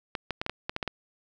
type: clicks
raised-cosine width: 0.3 ms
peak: -14 dBFS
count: 9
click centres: 0.152 / 0.307 / 0.415 / 0.464 / 0.496 / 0.695 / 0.764 / 0.828 / 0.877 s
effects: none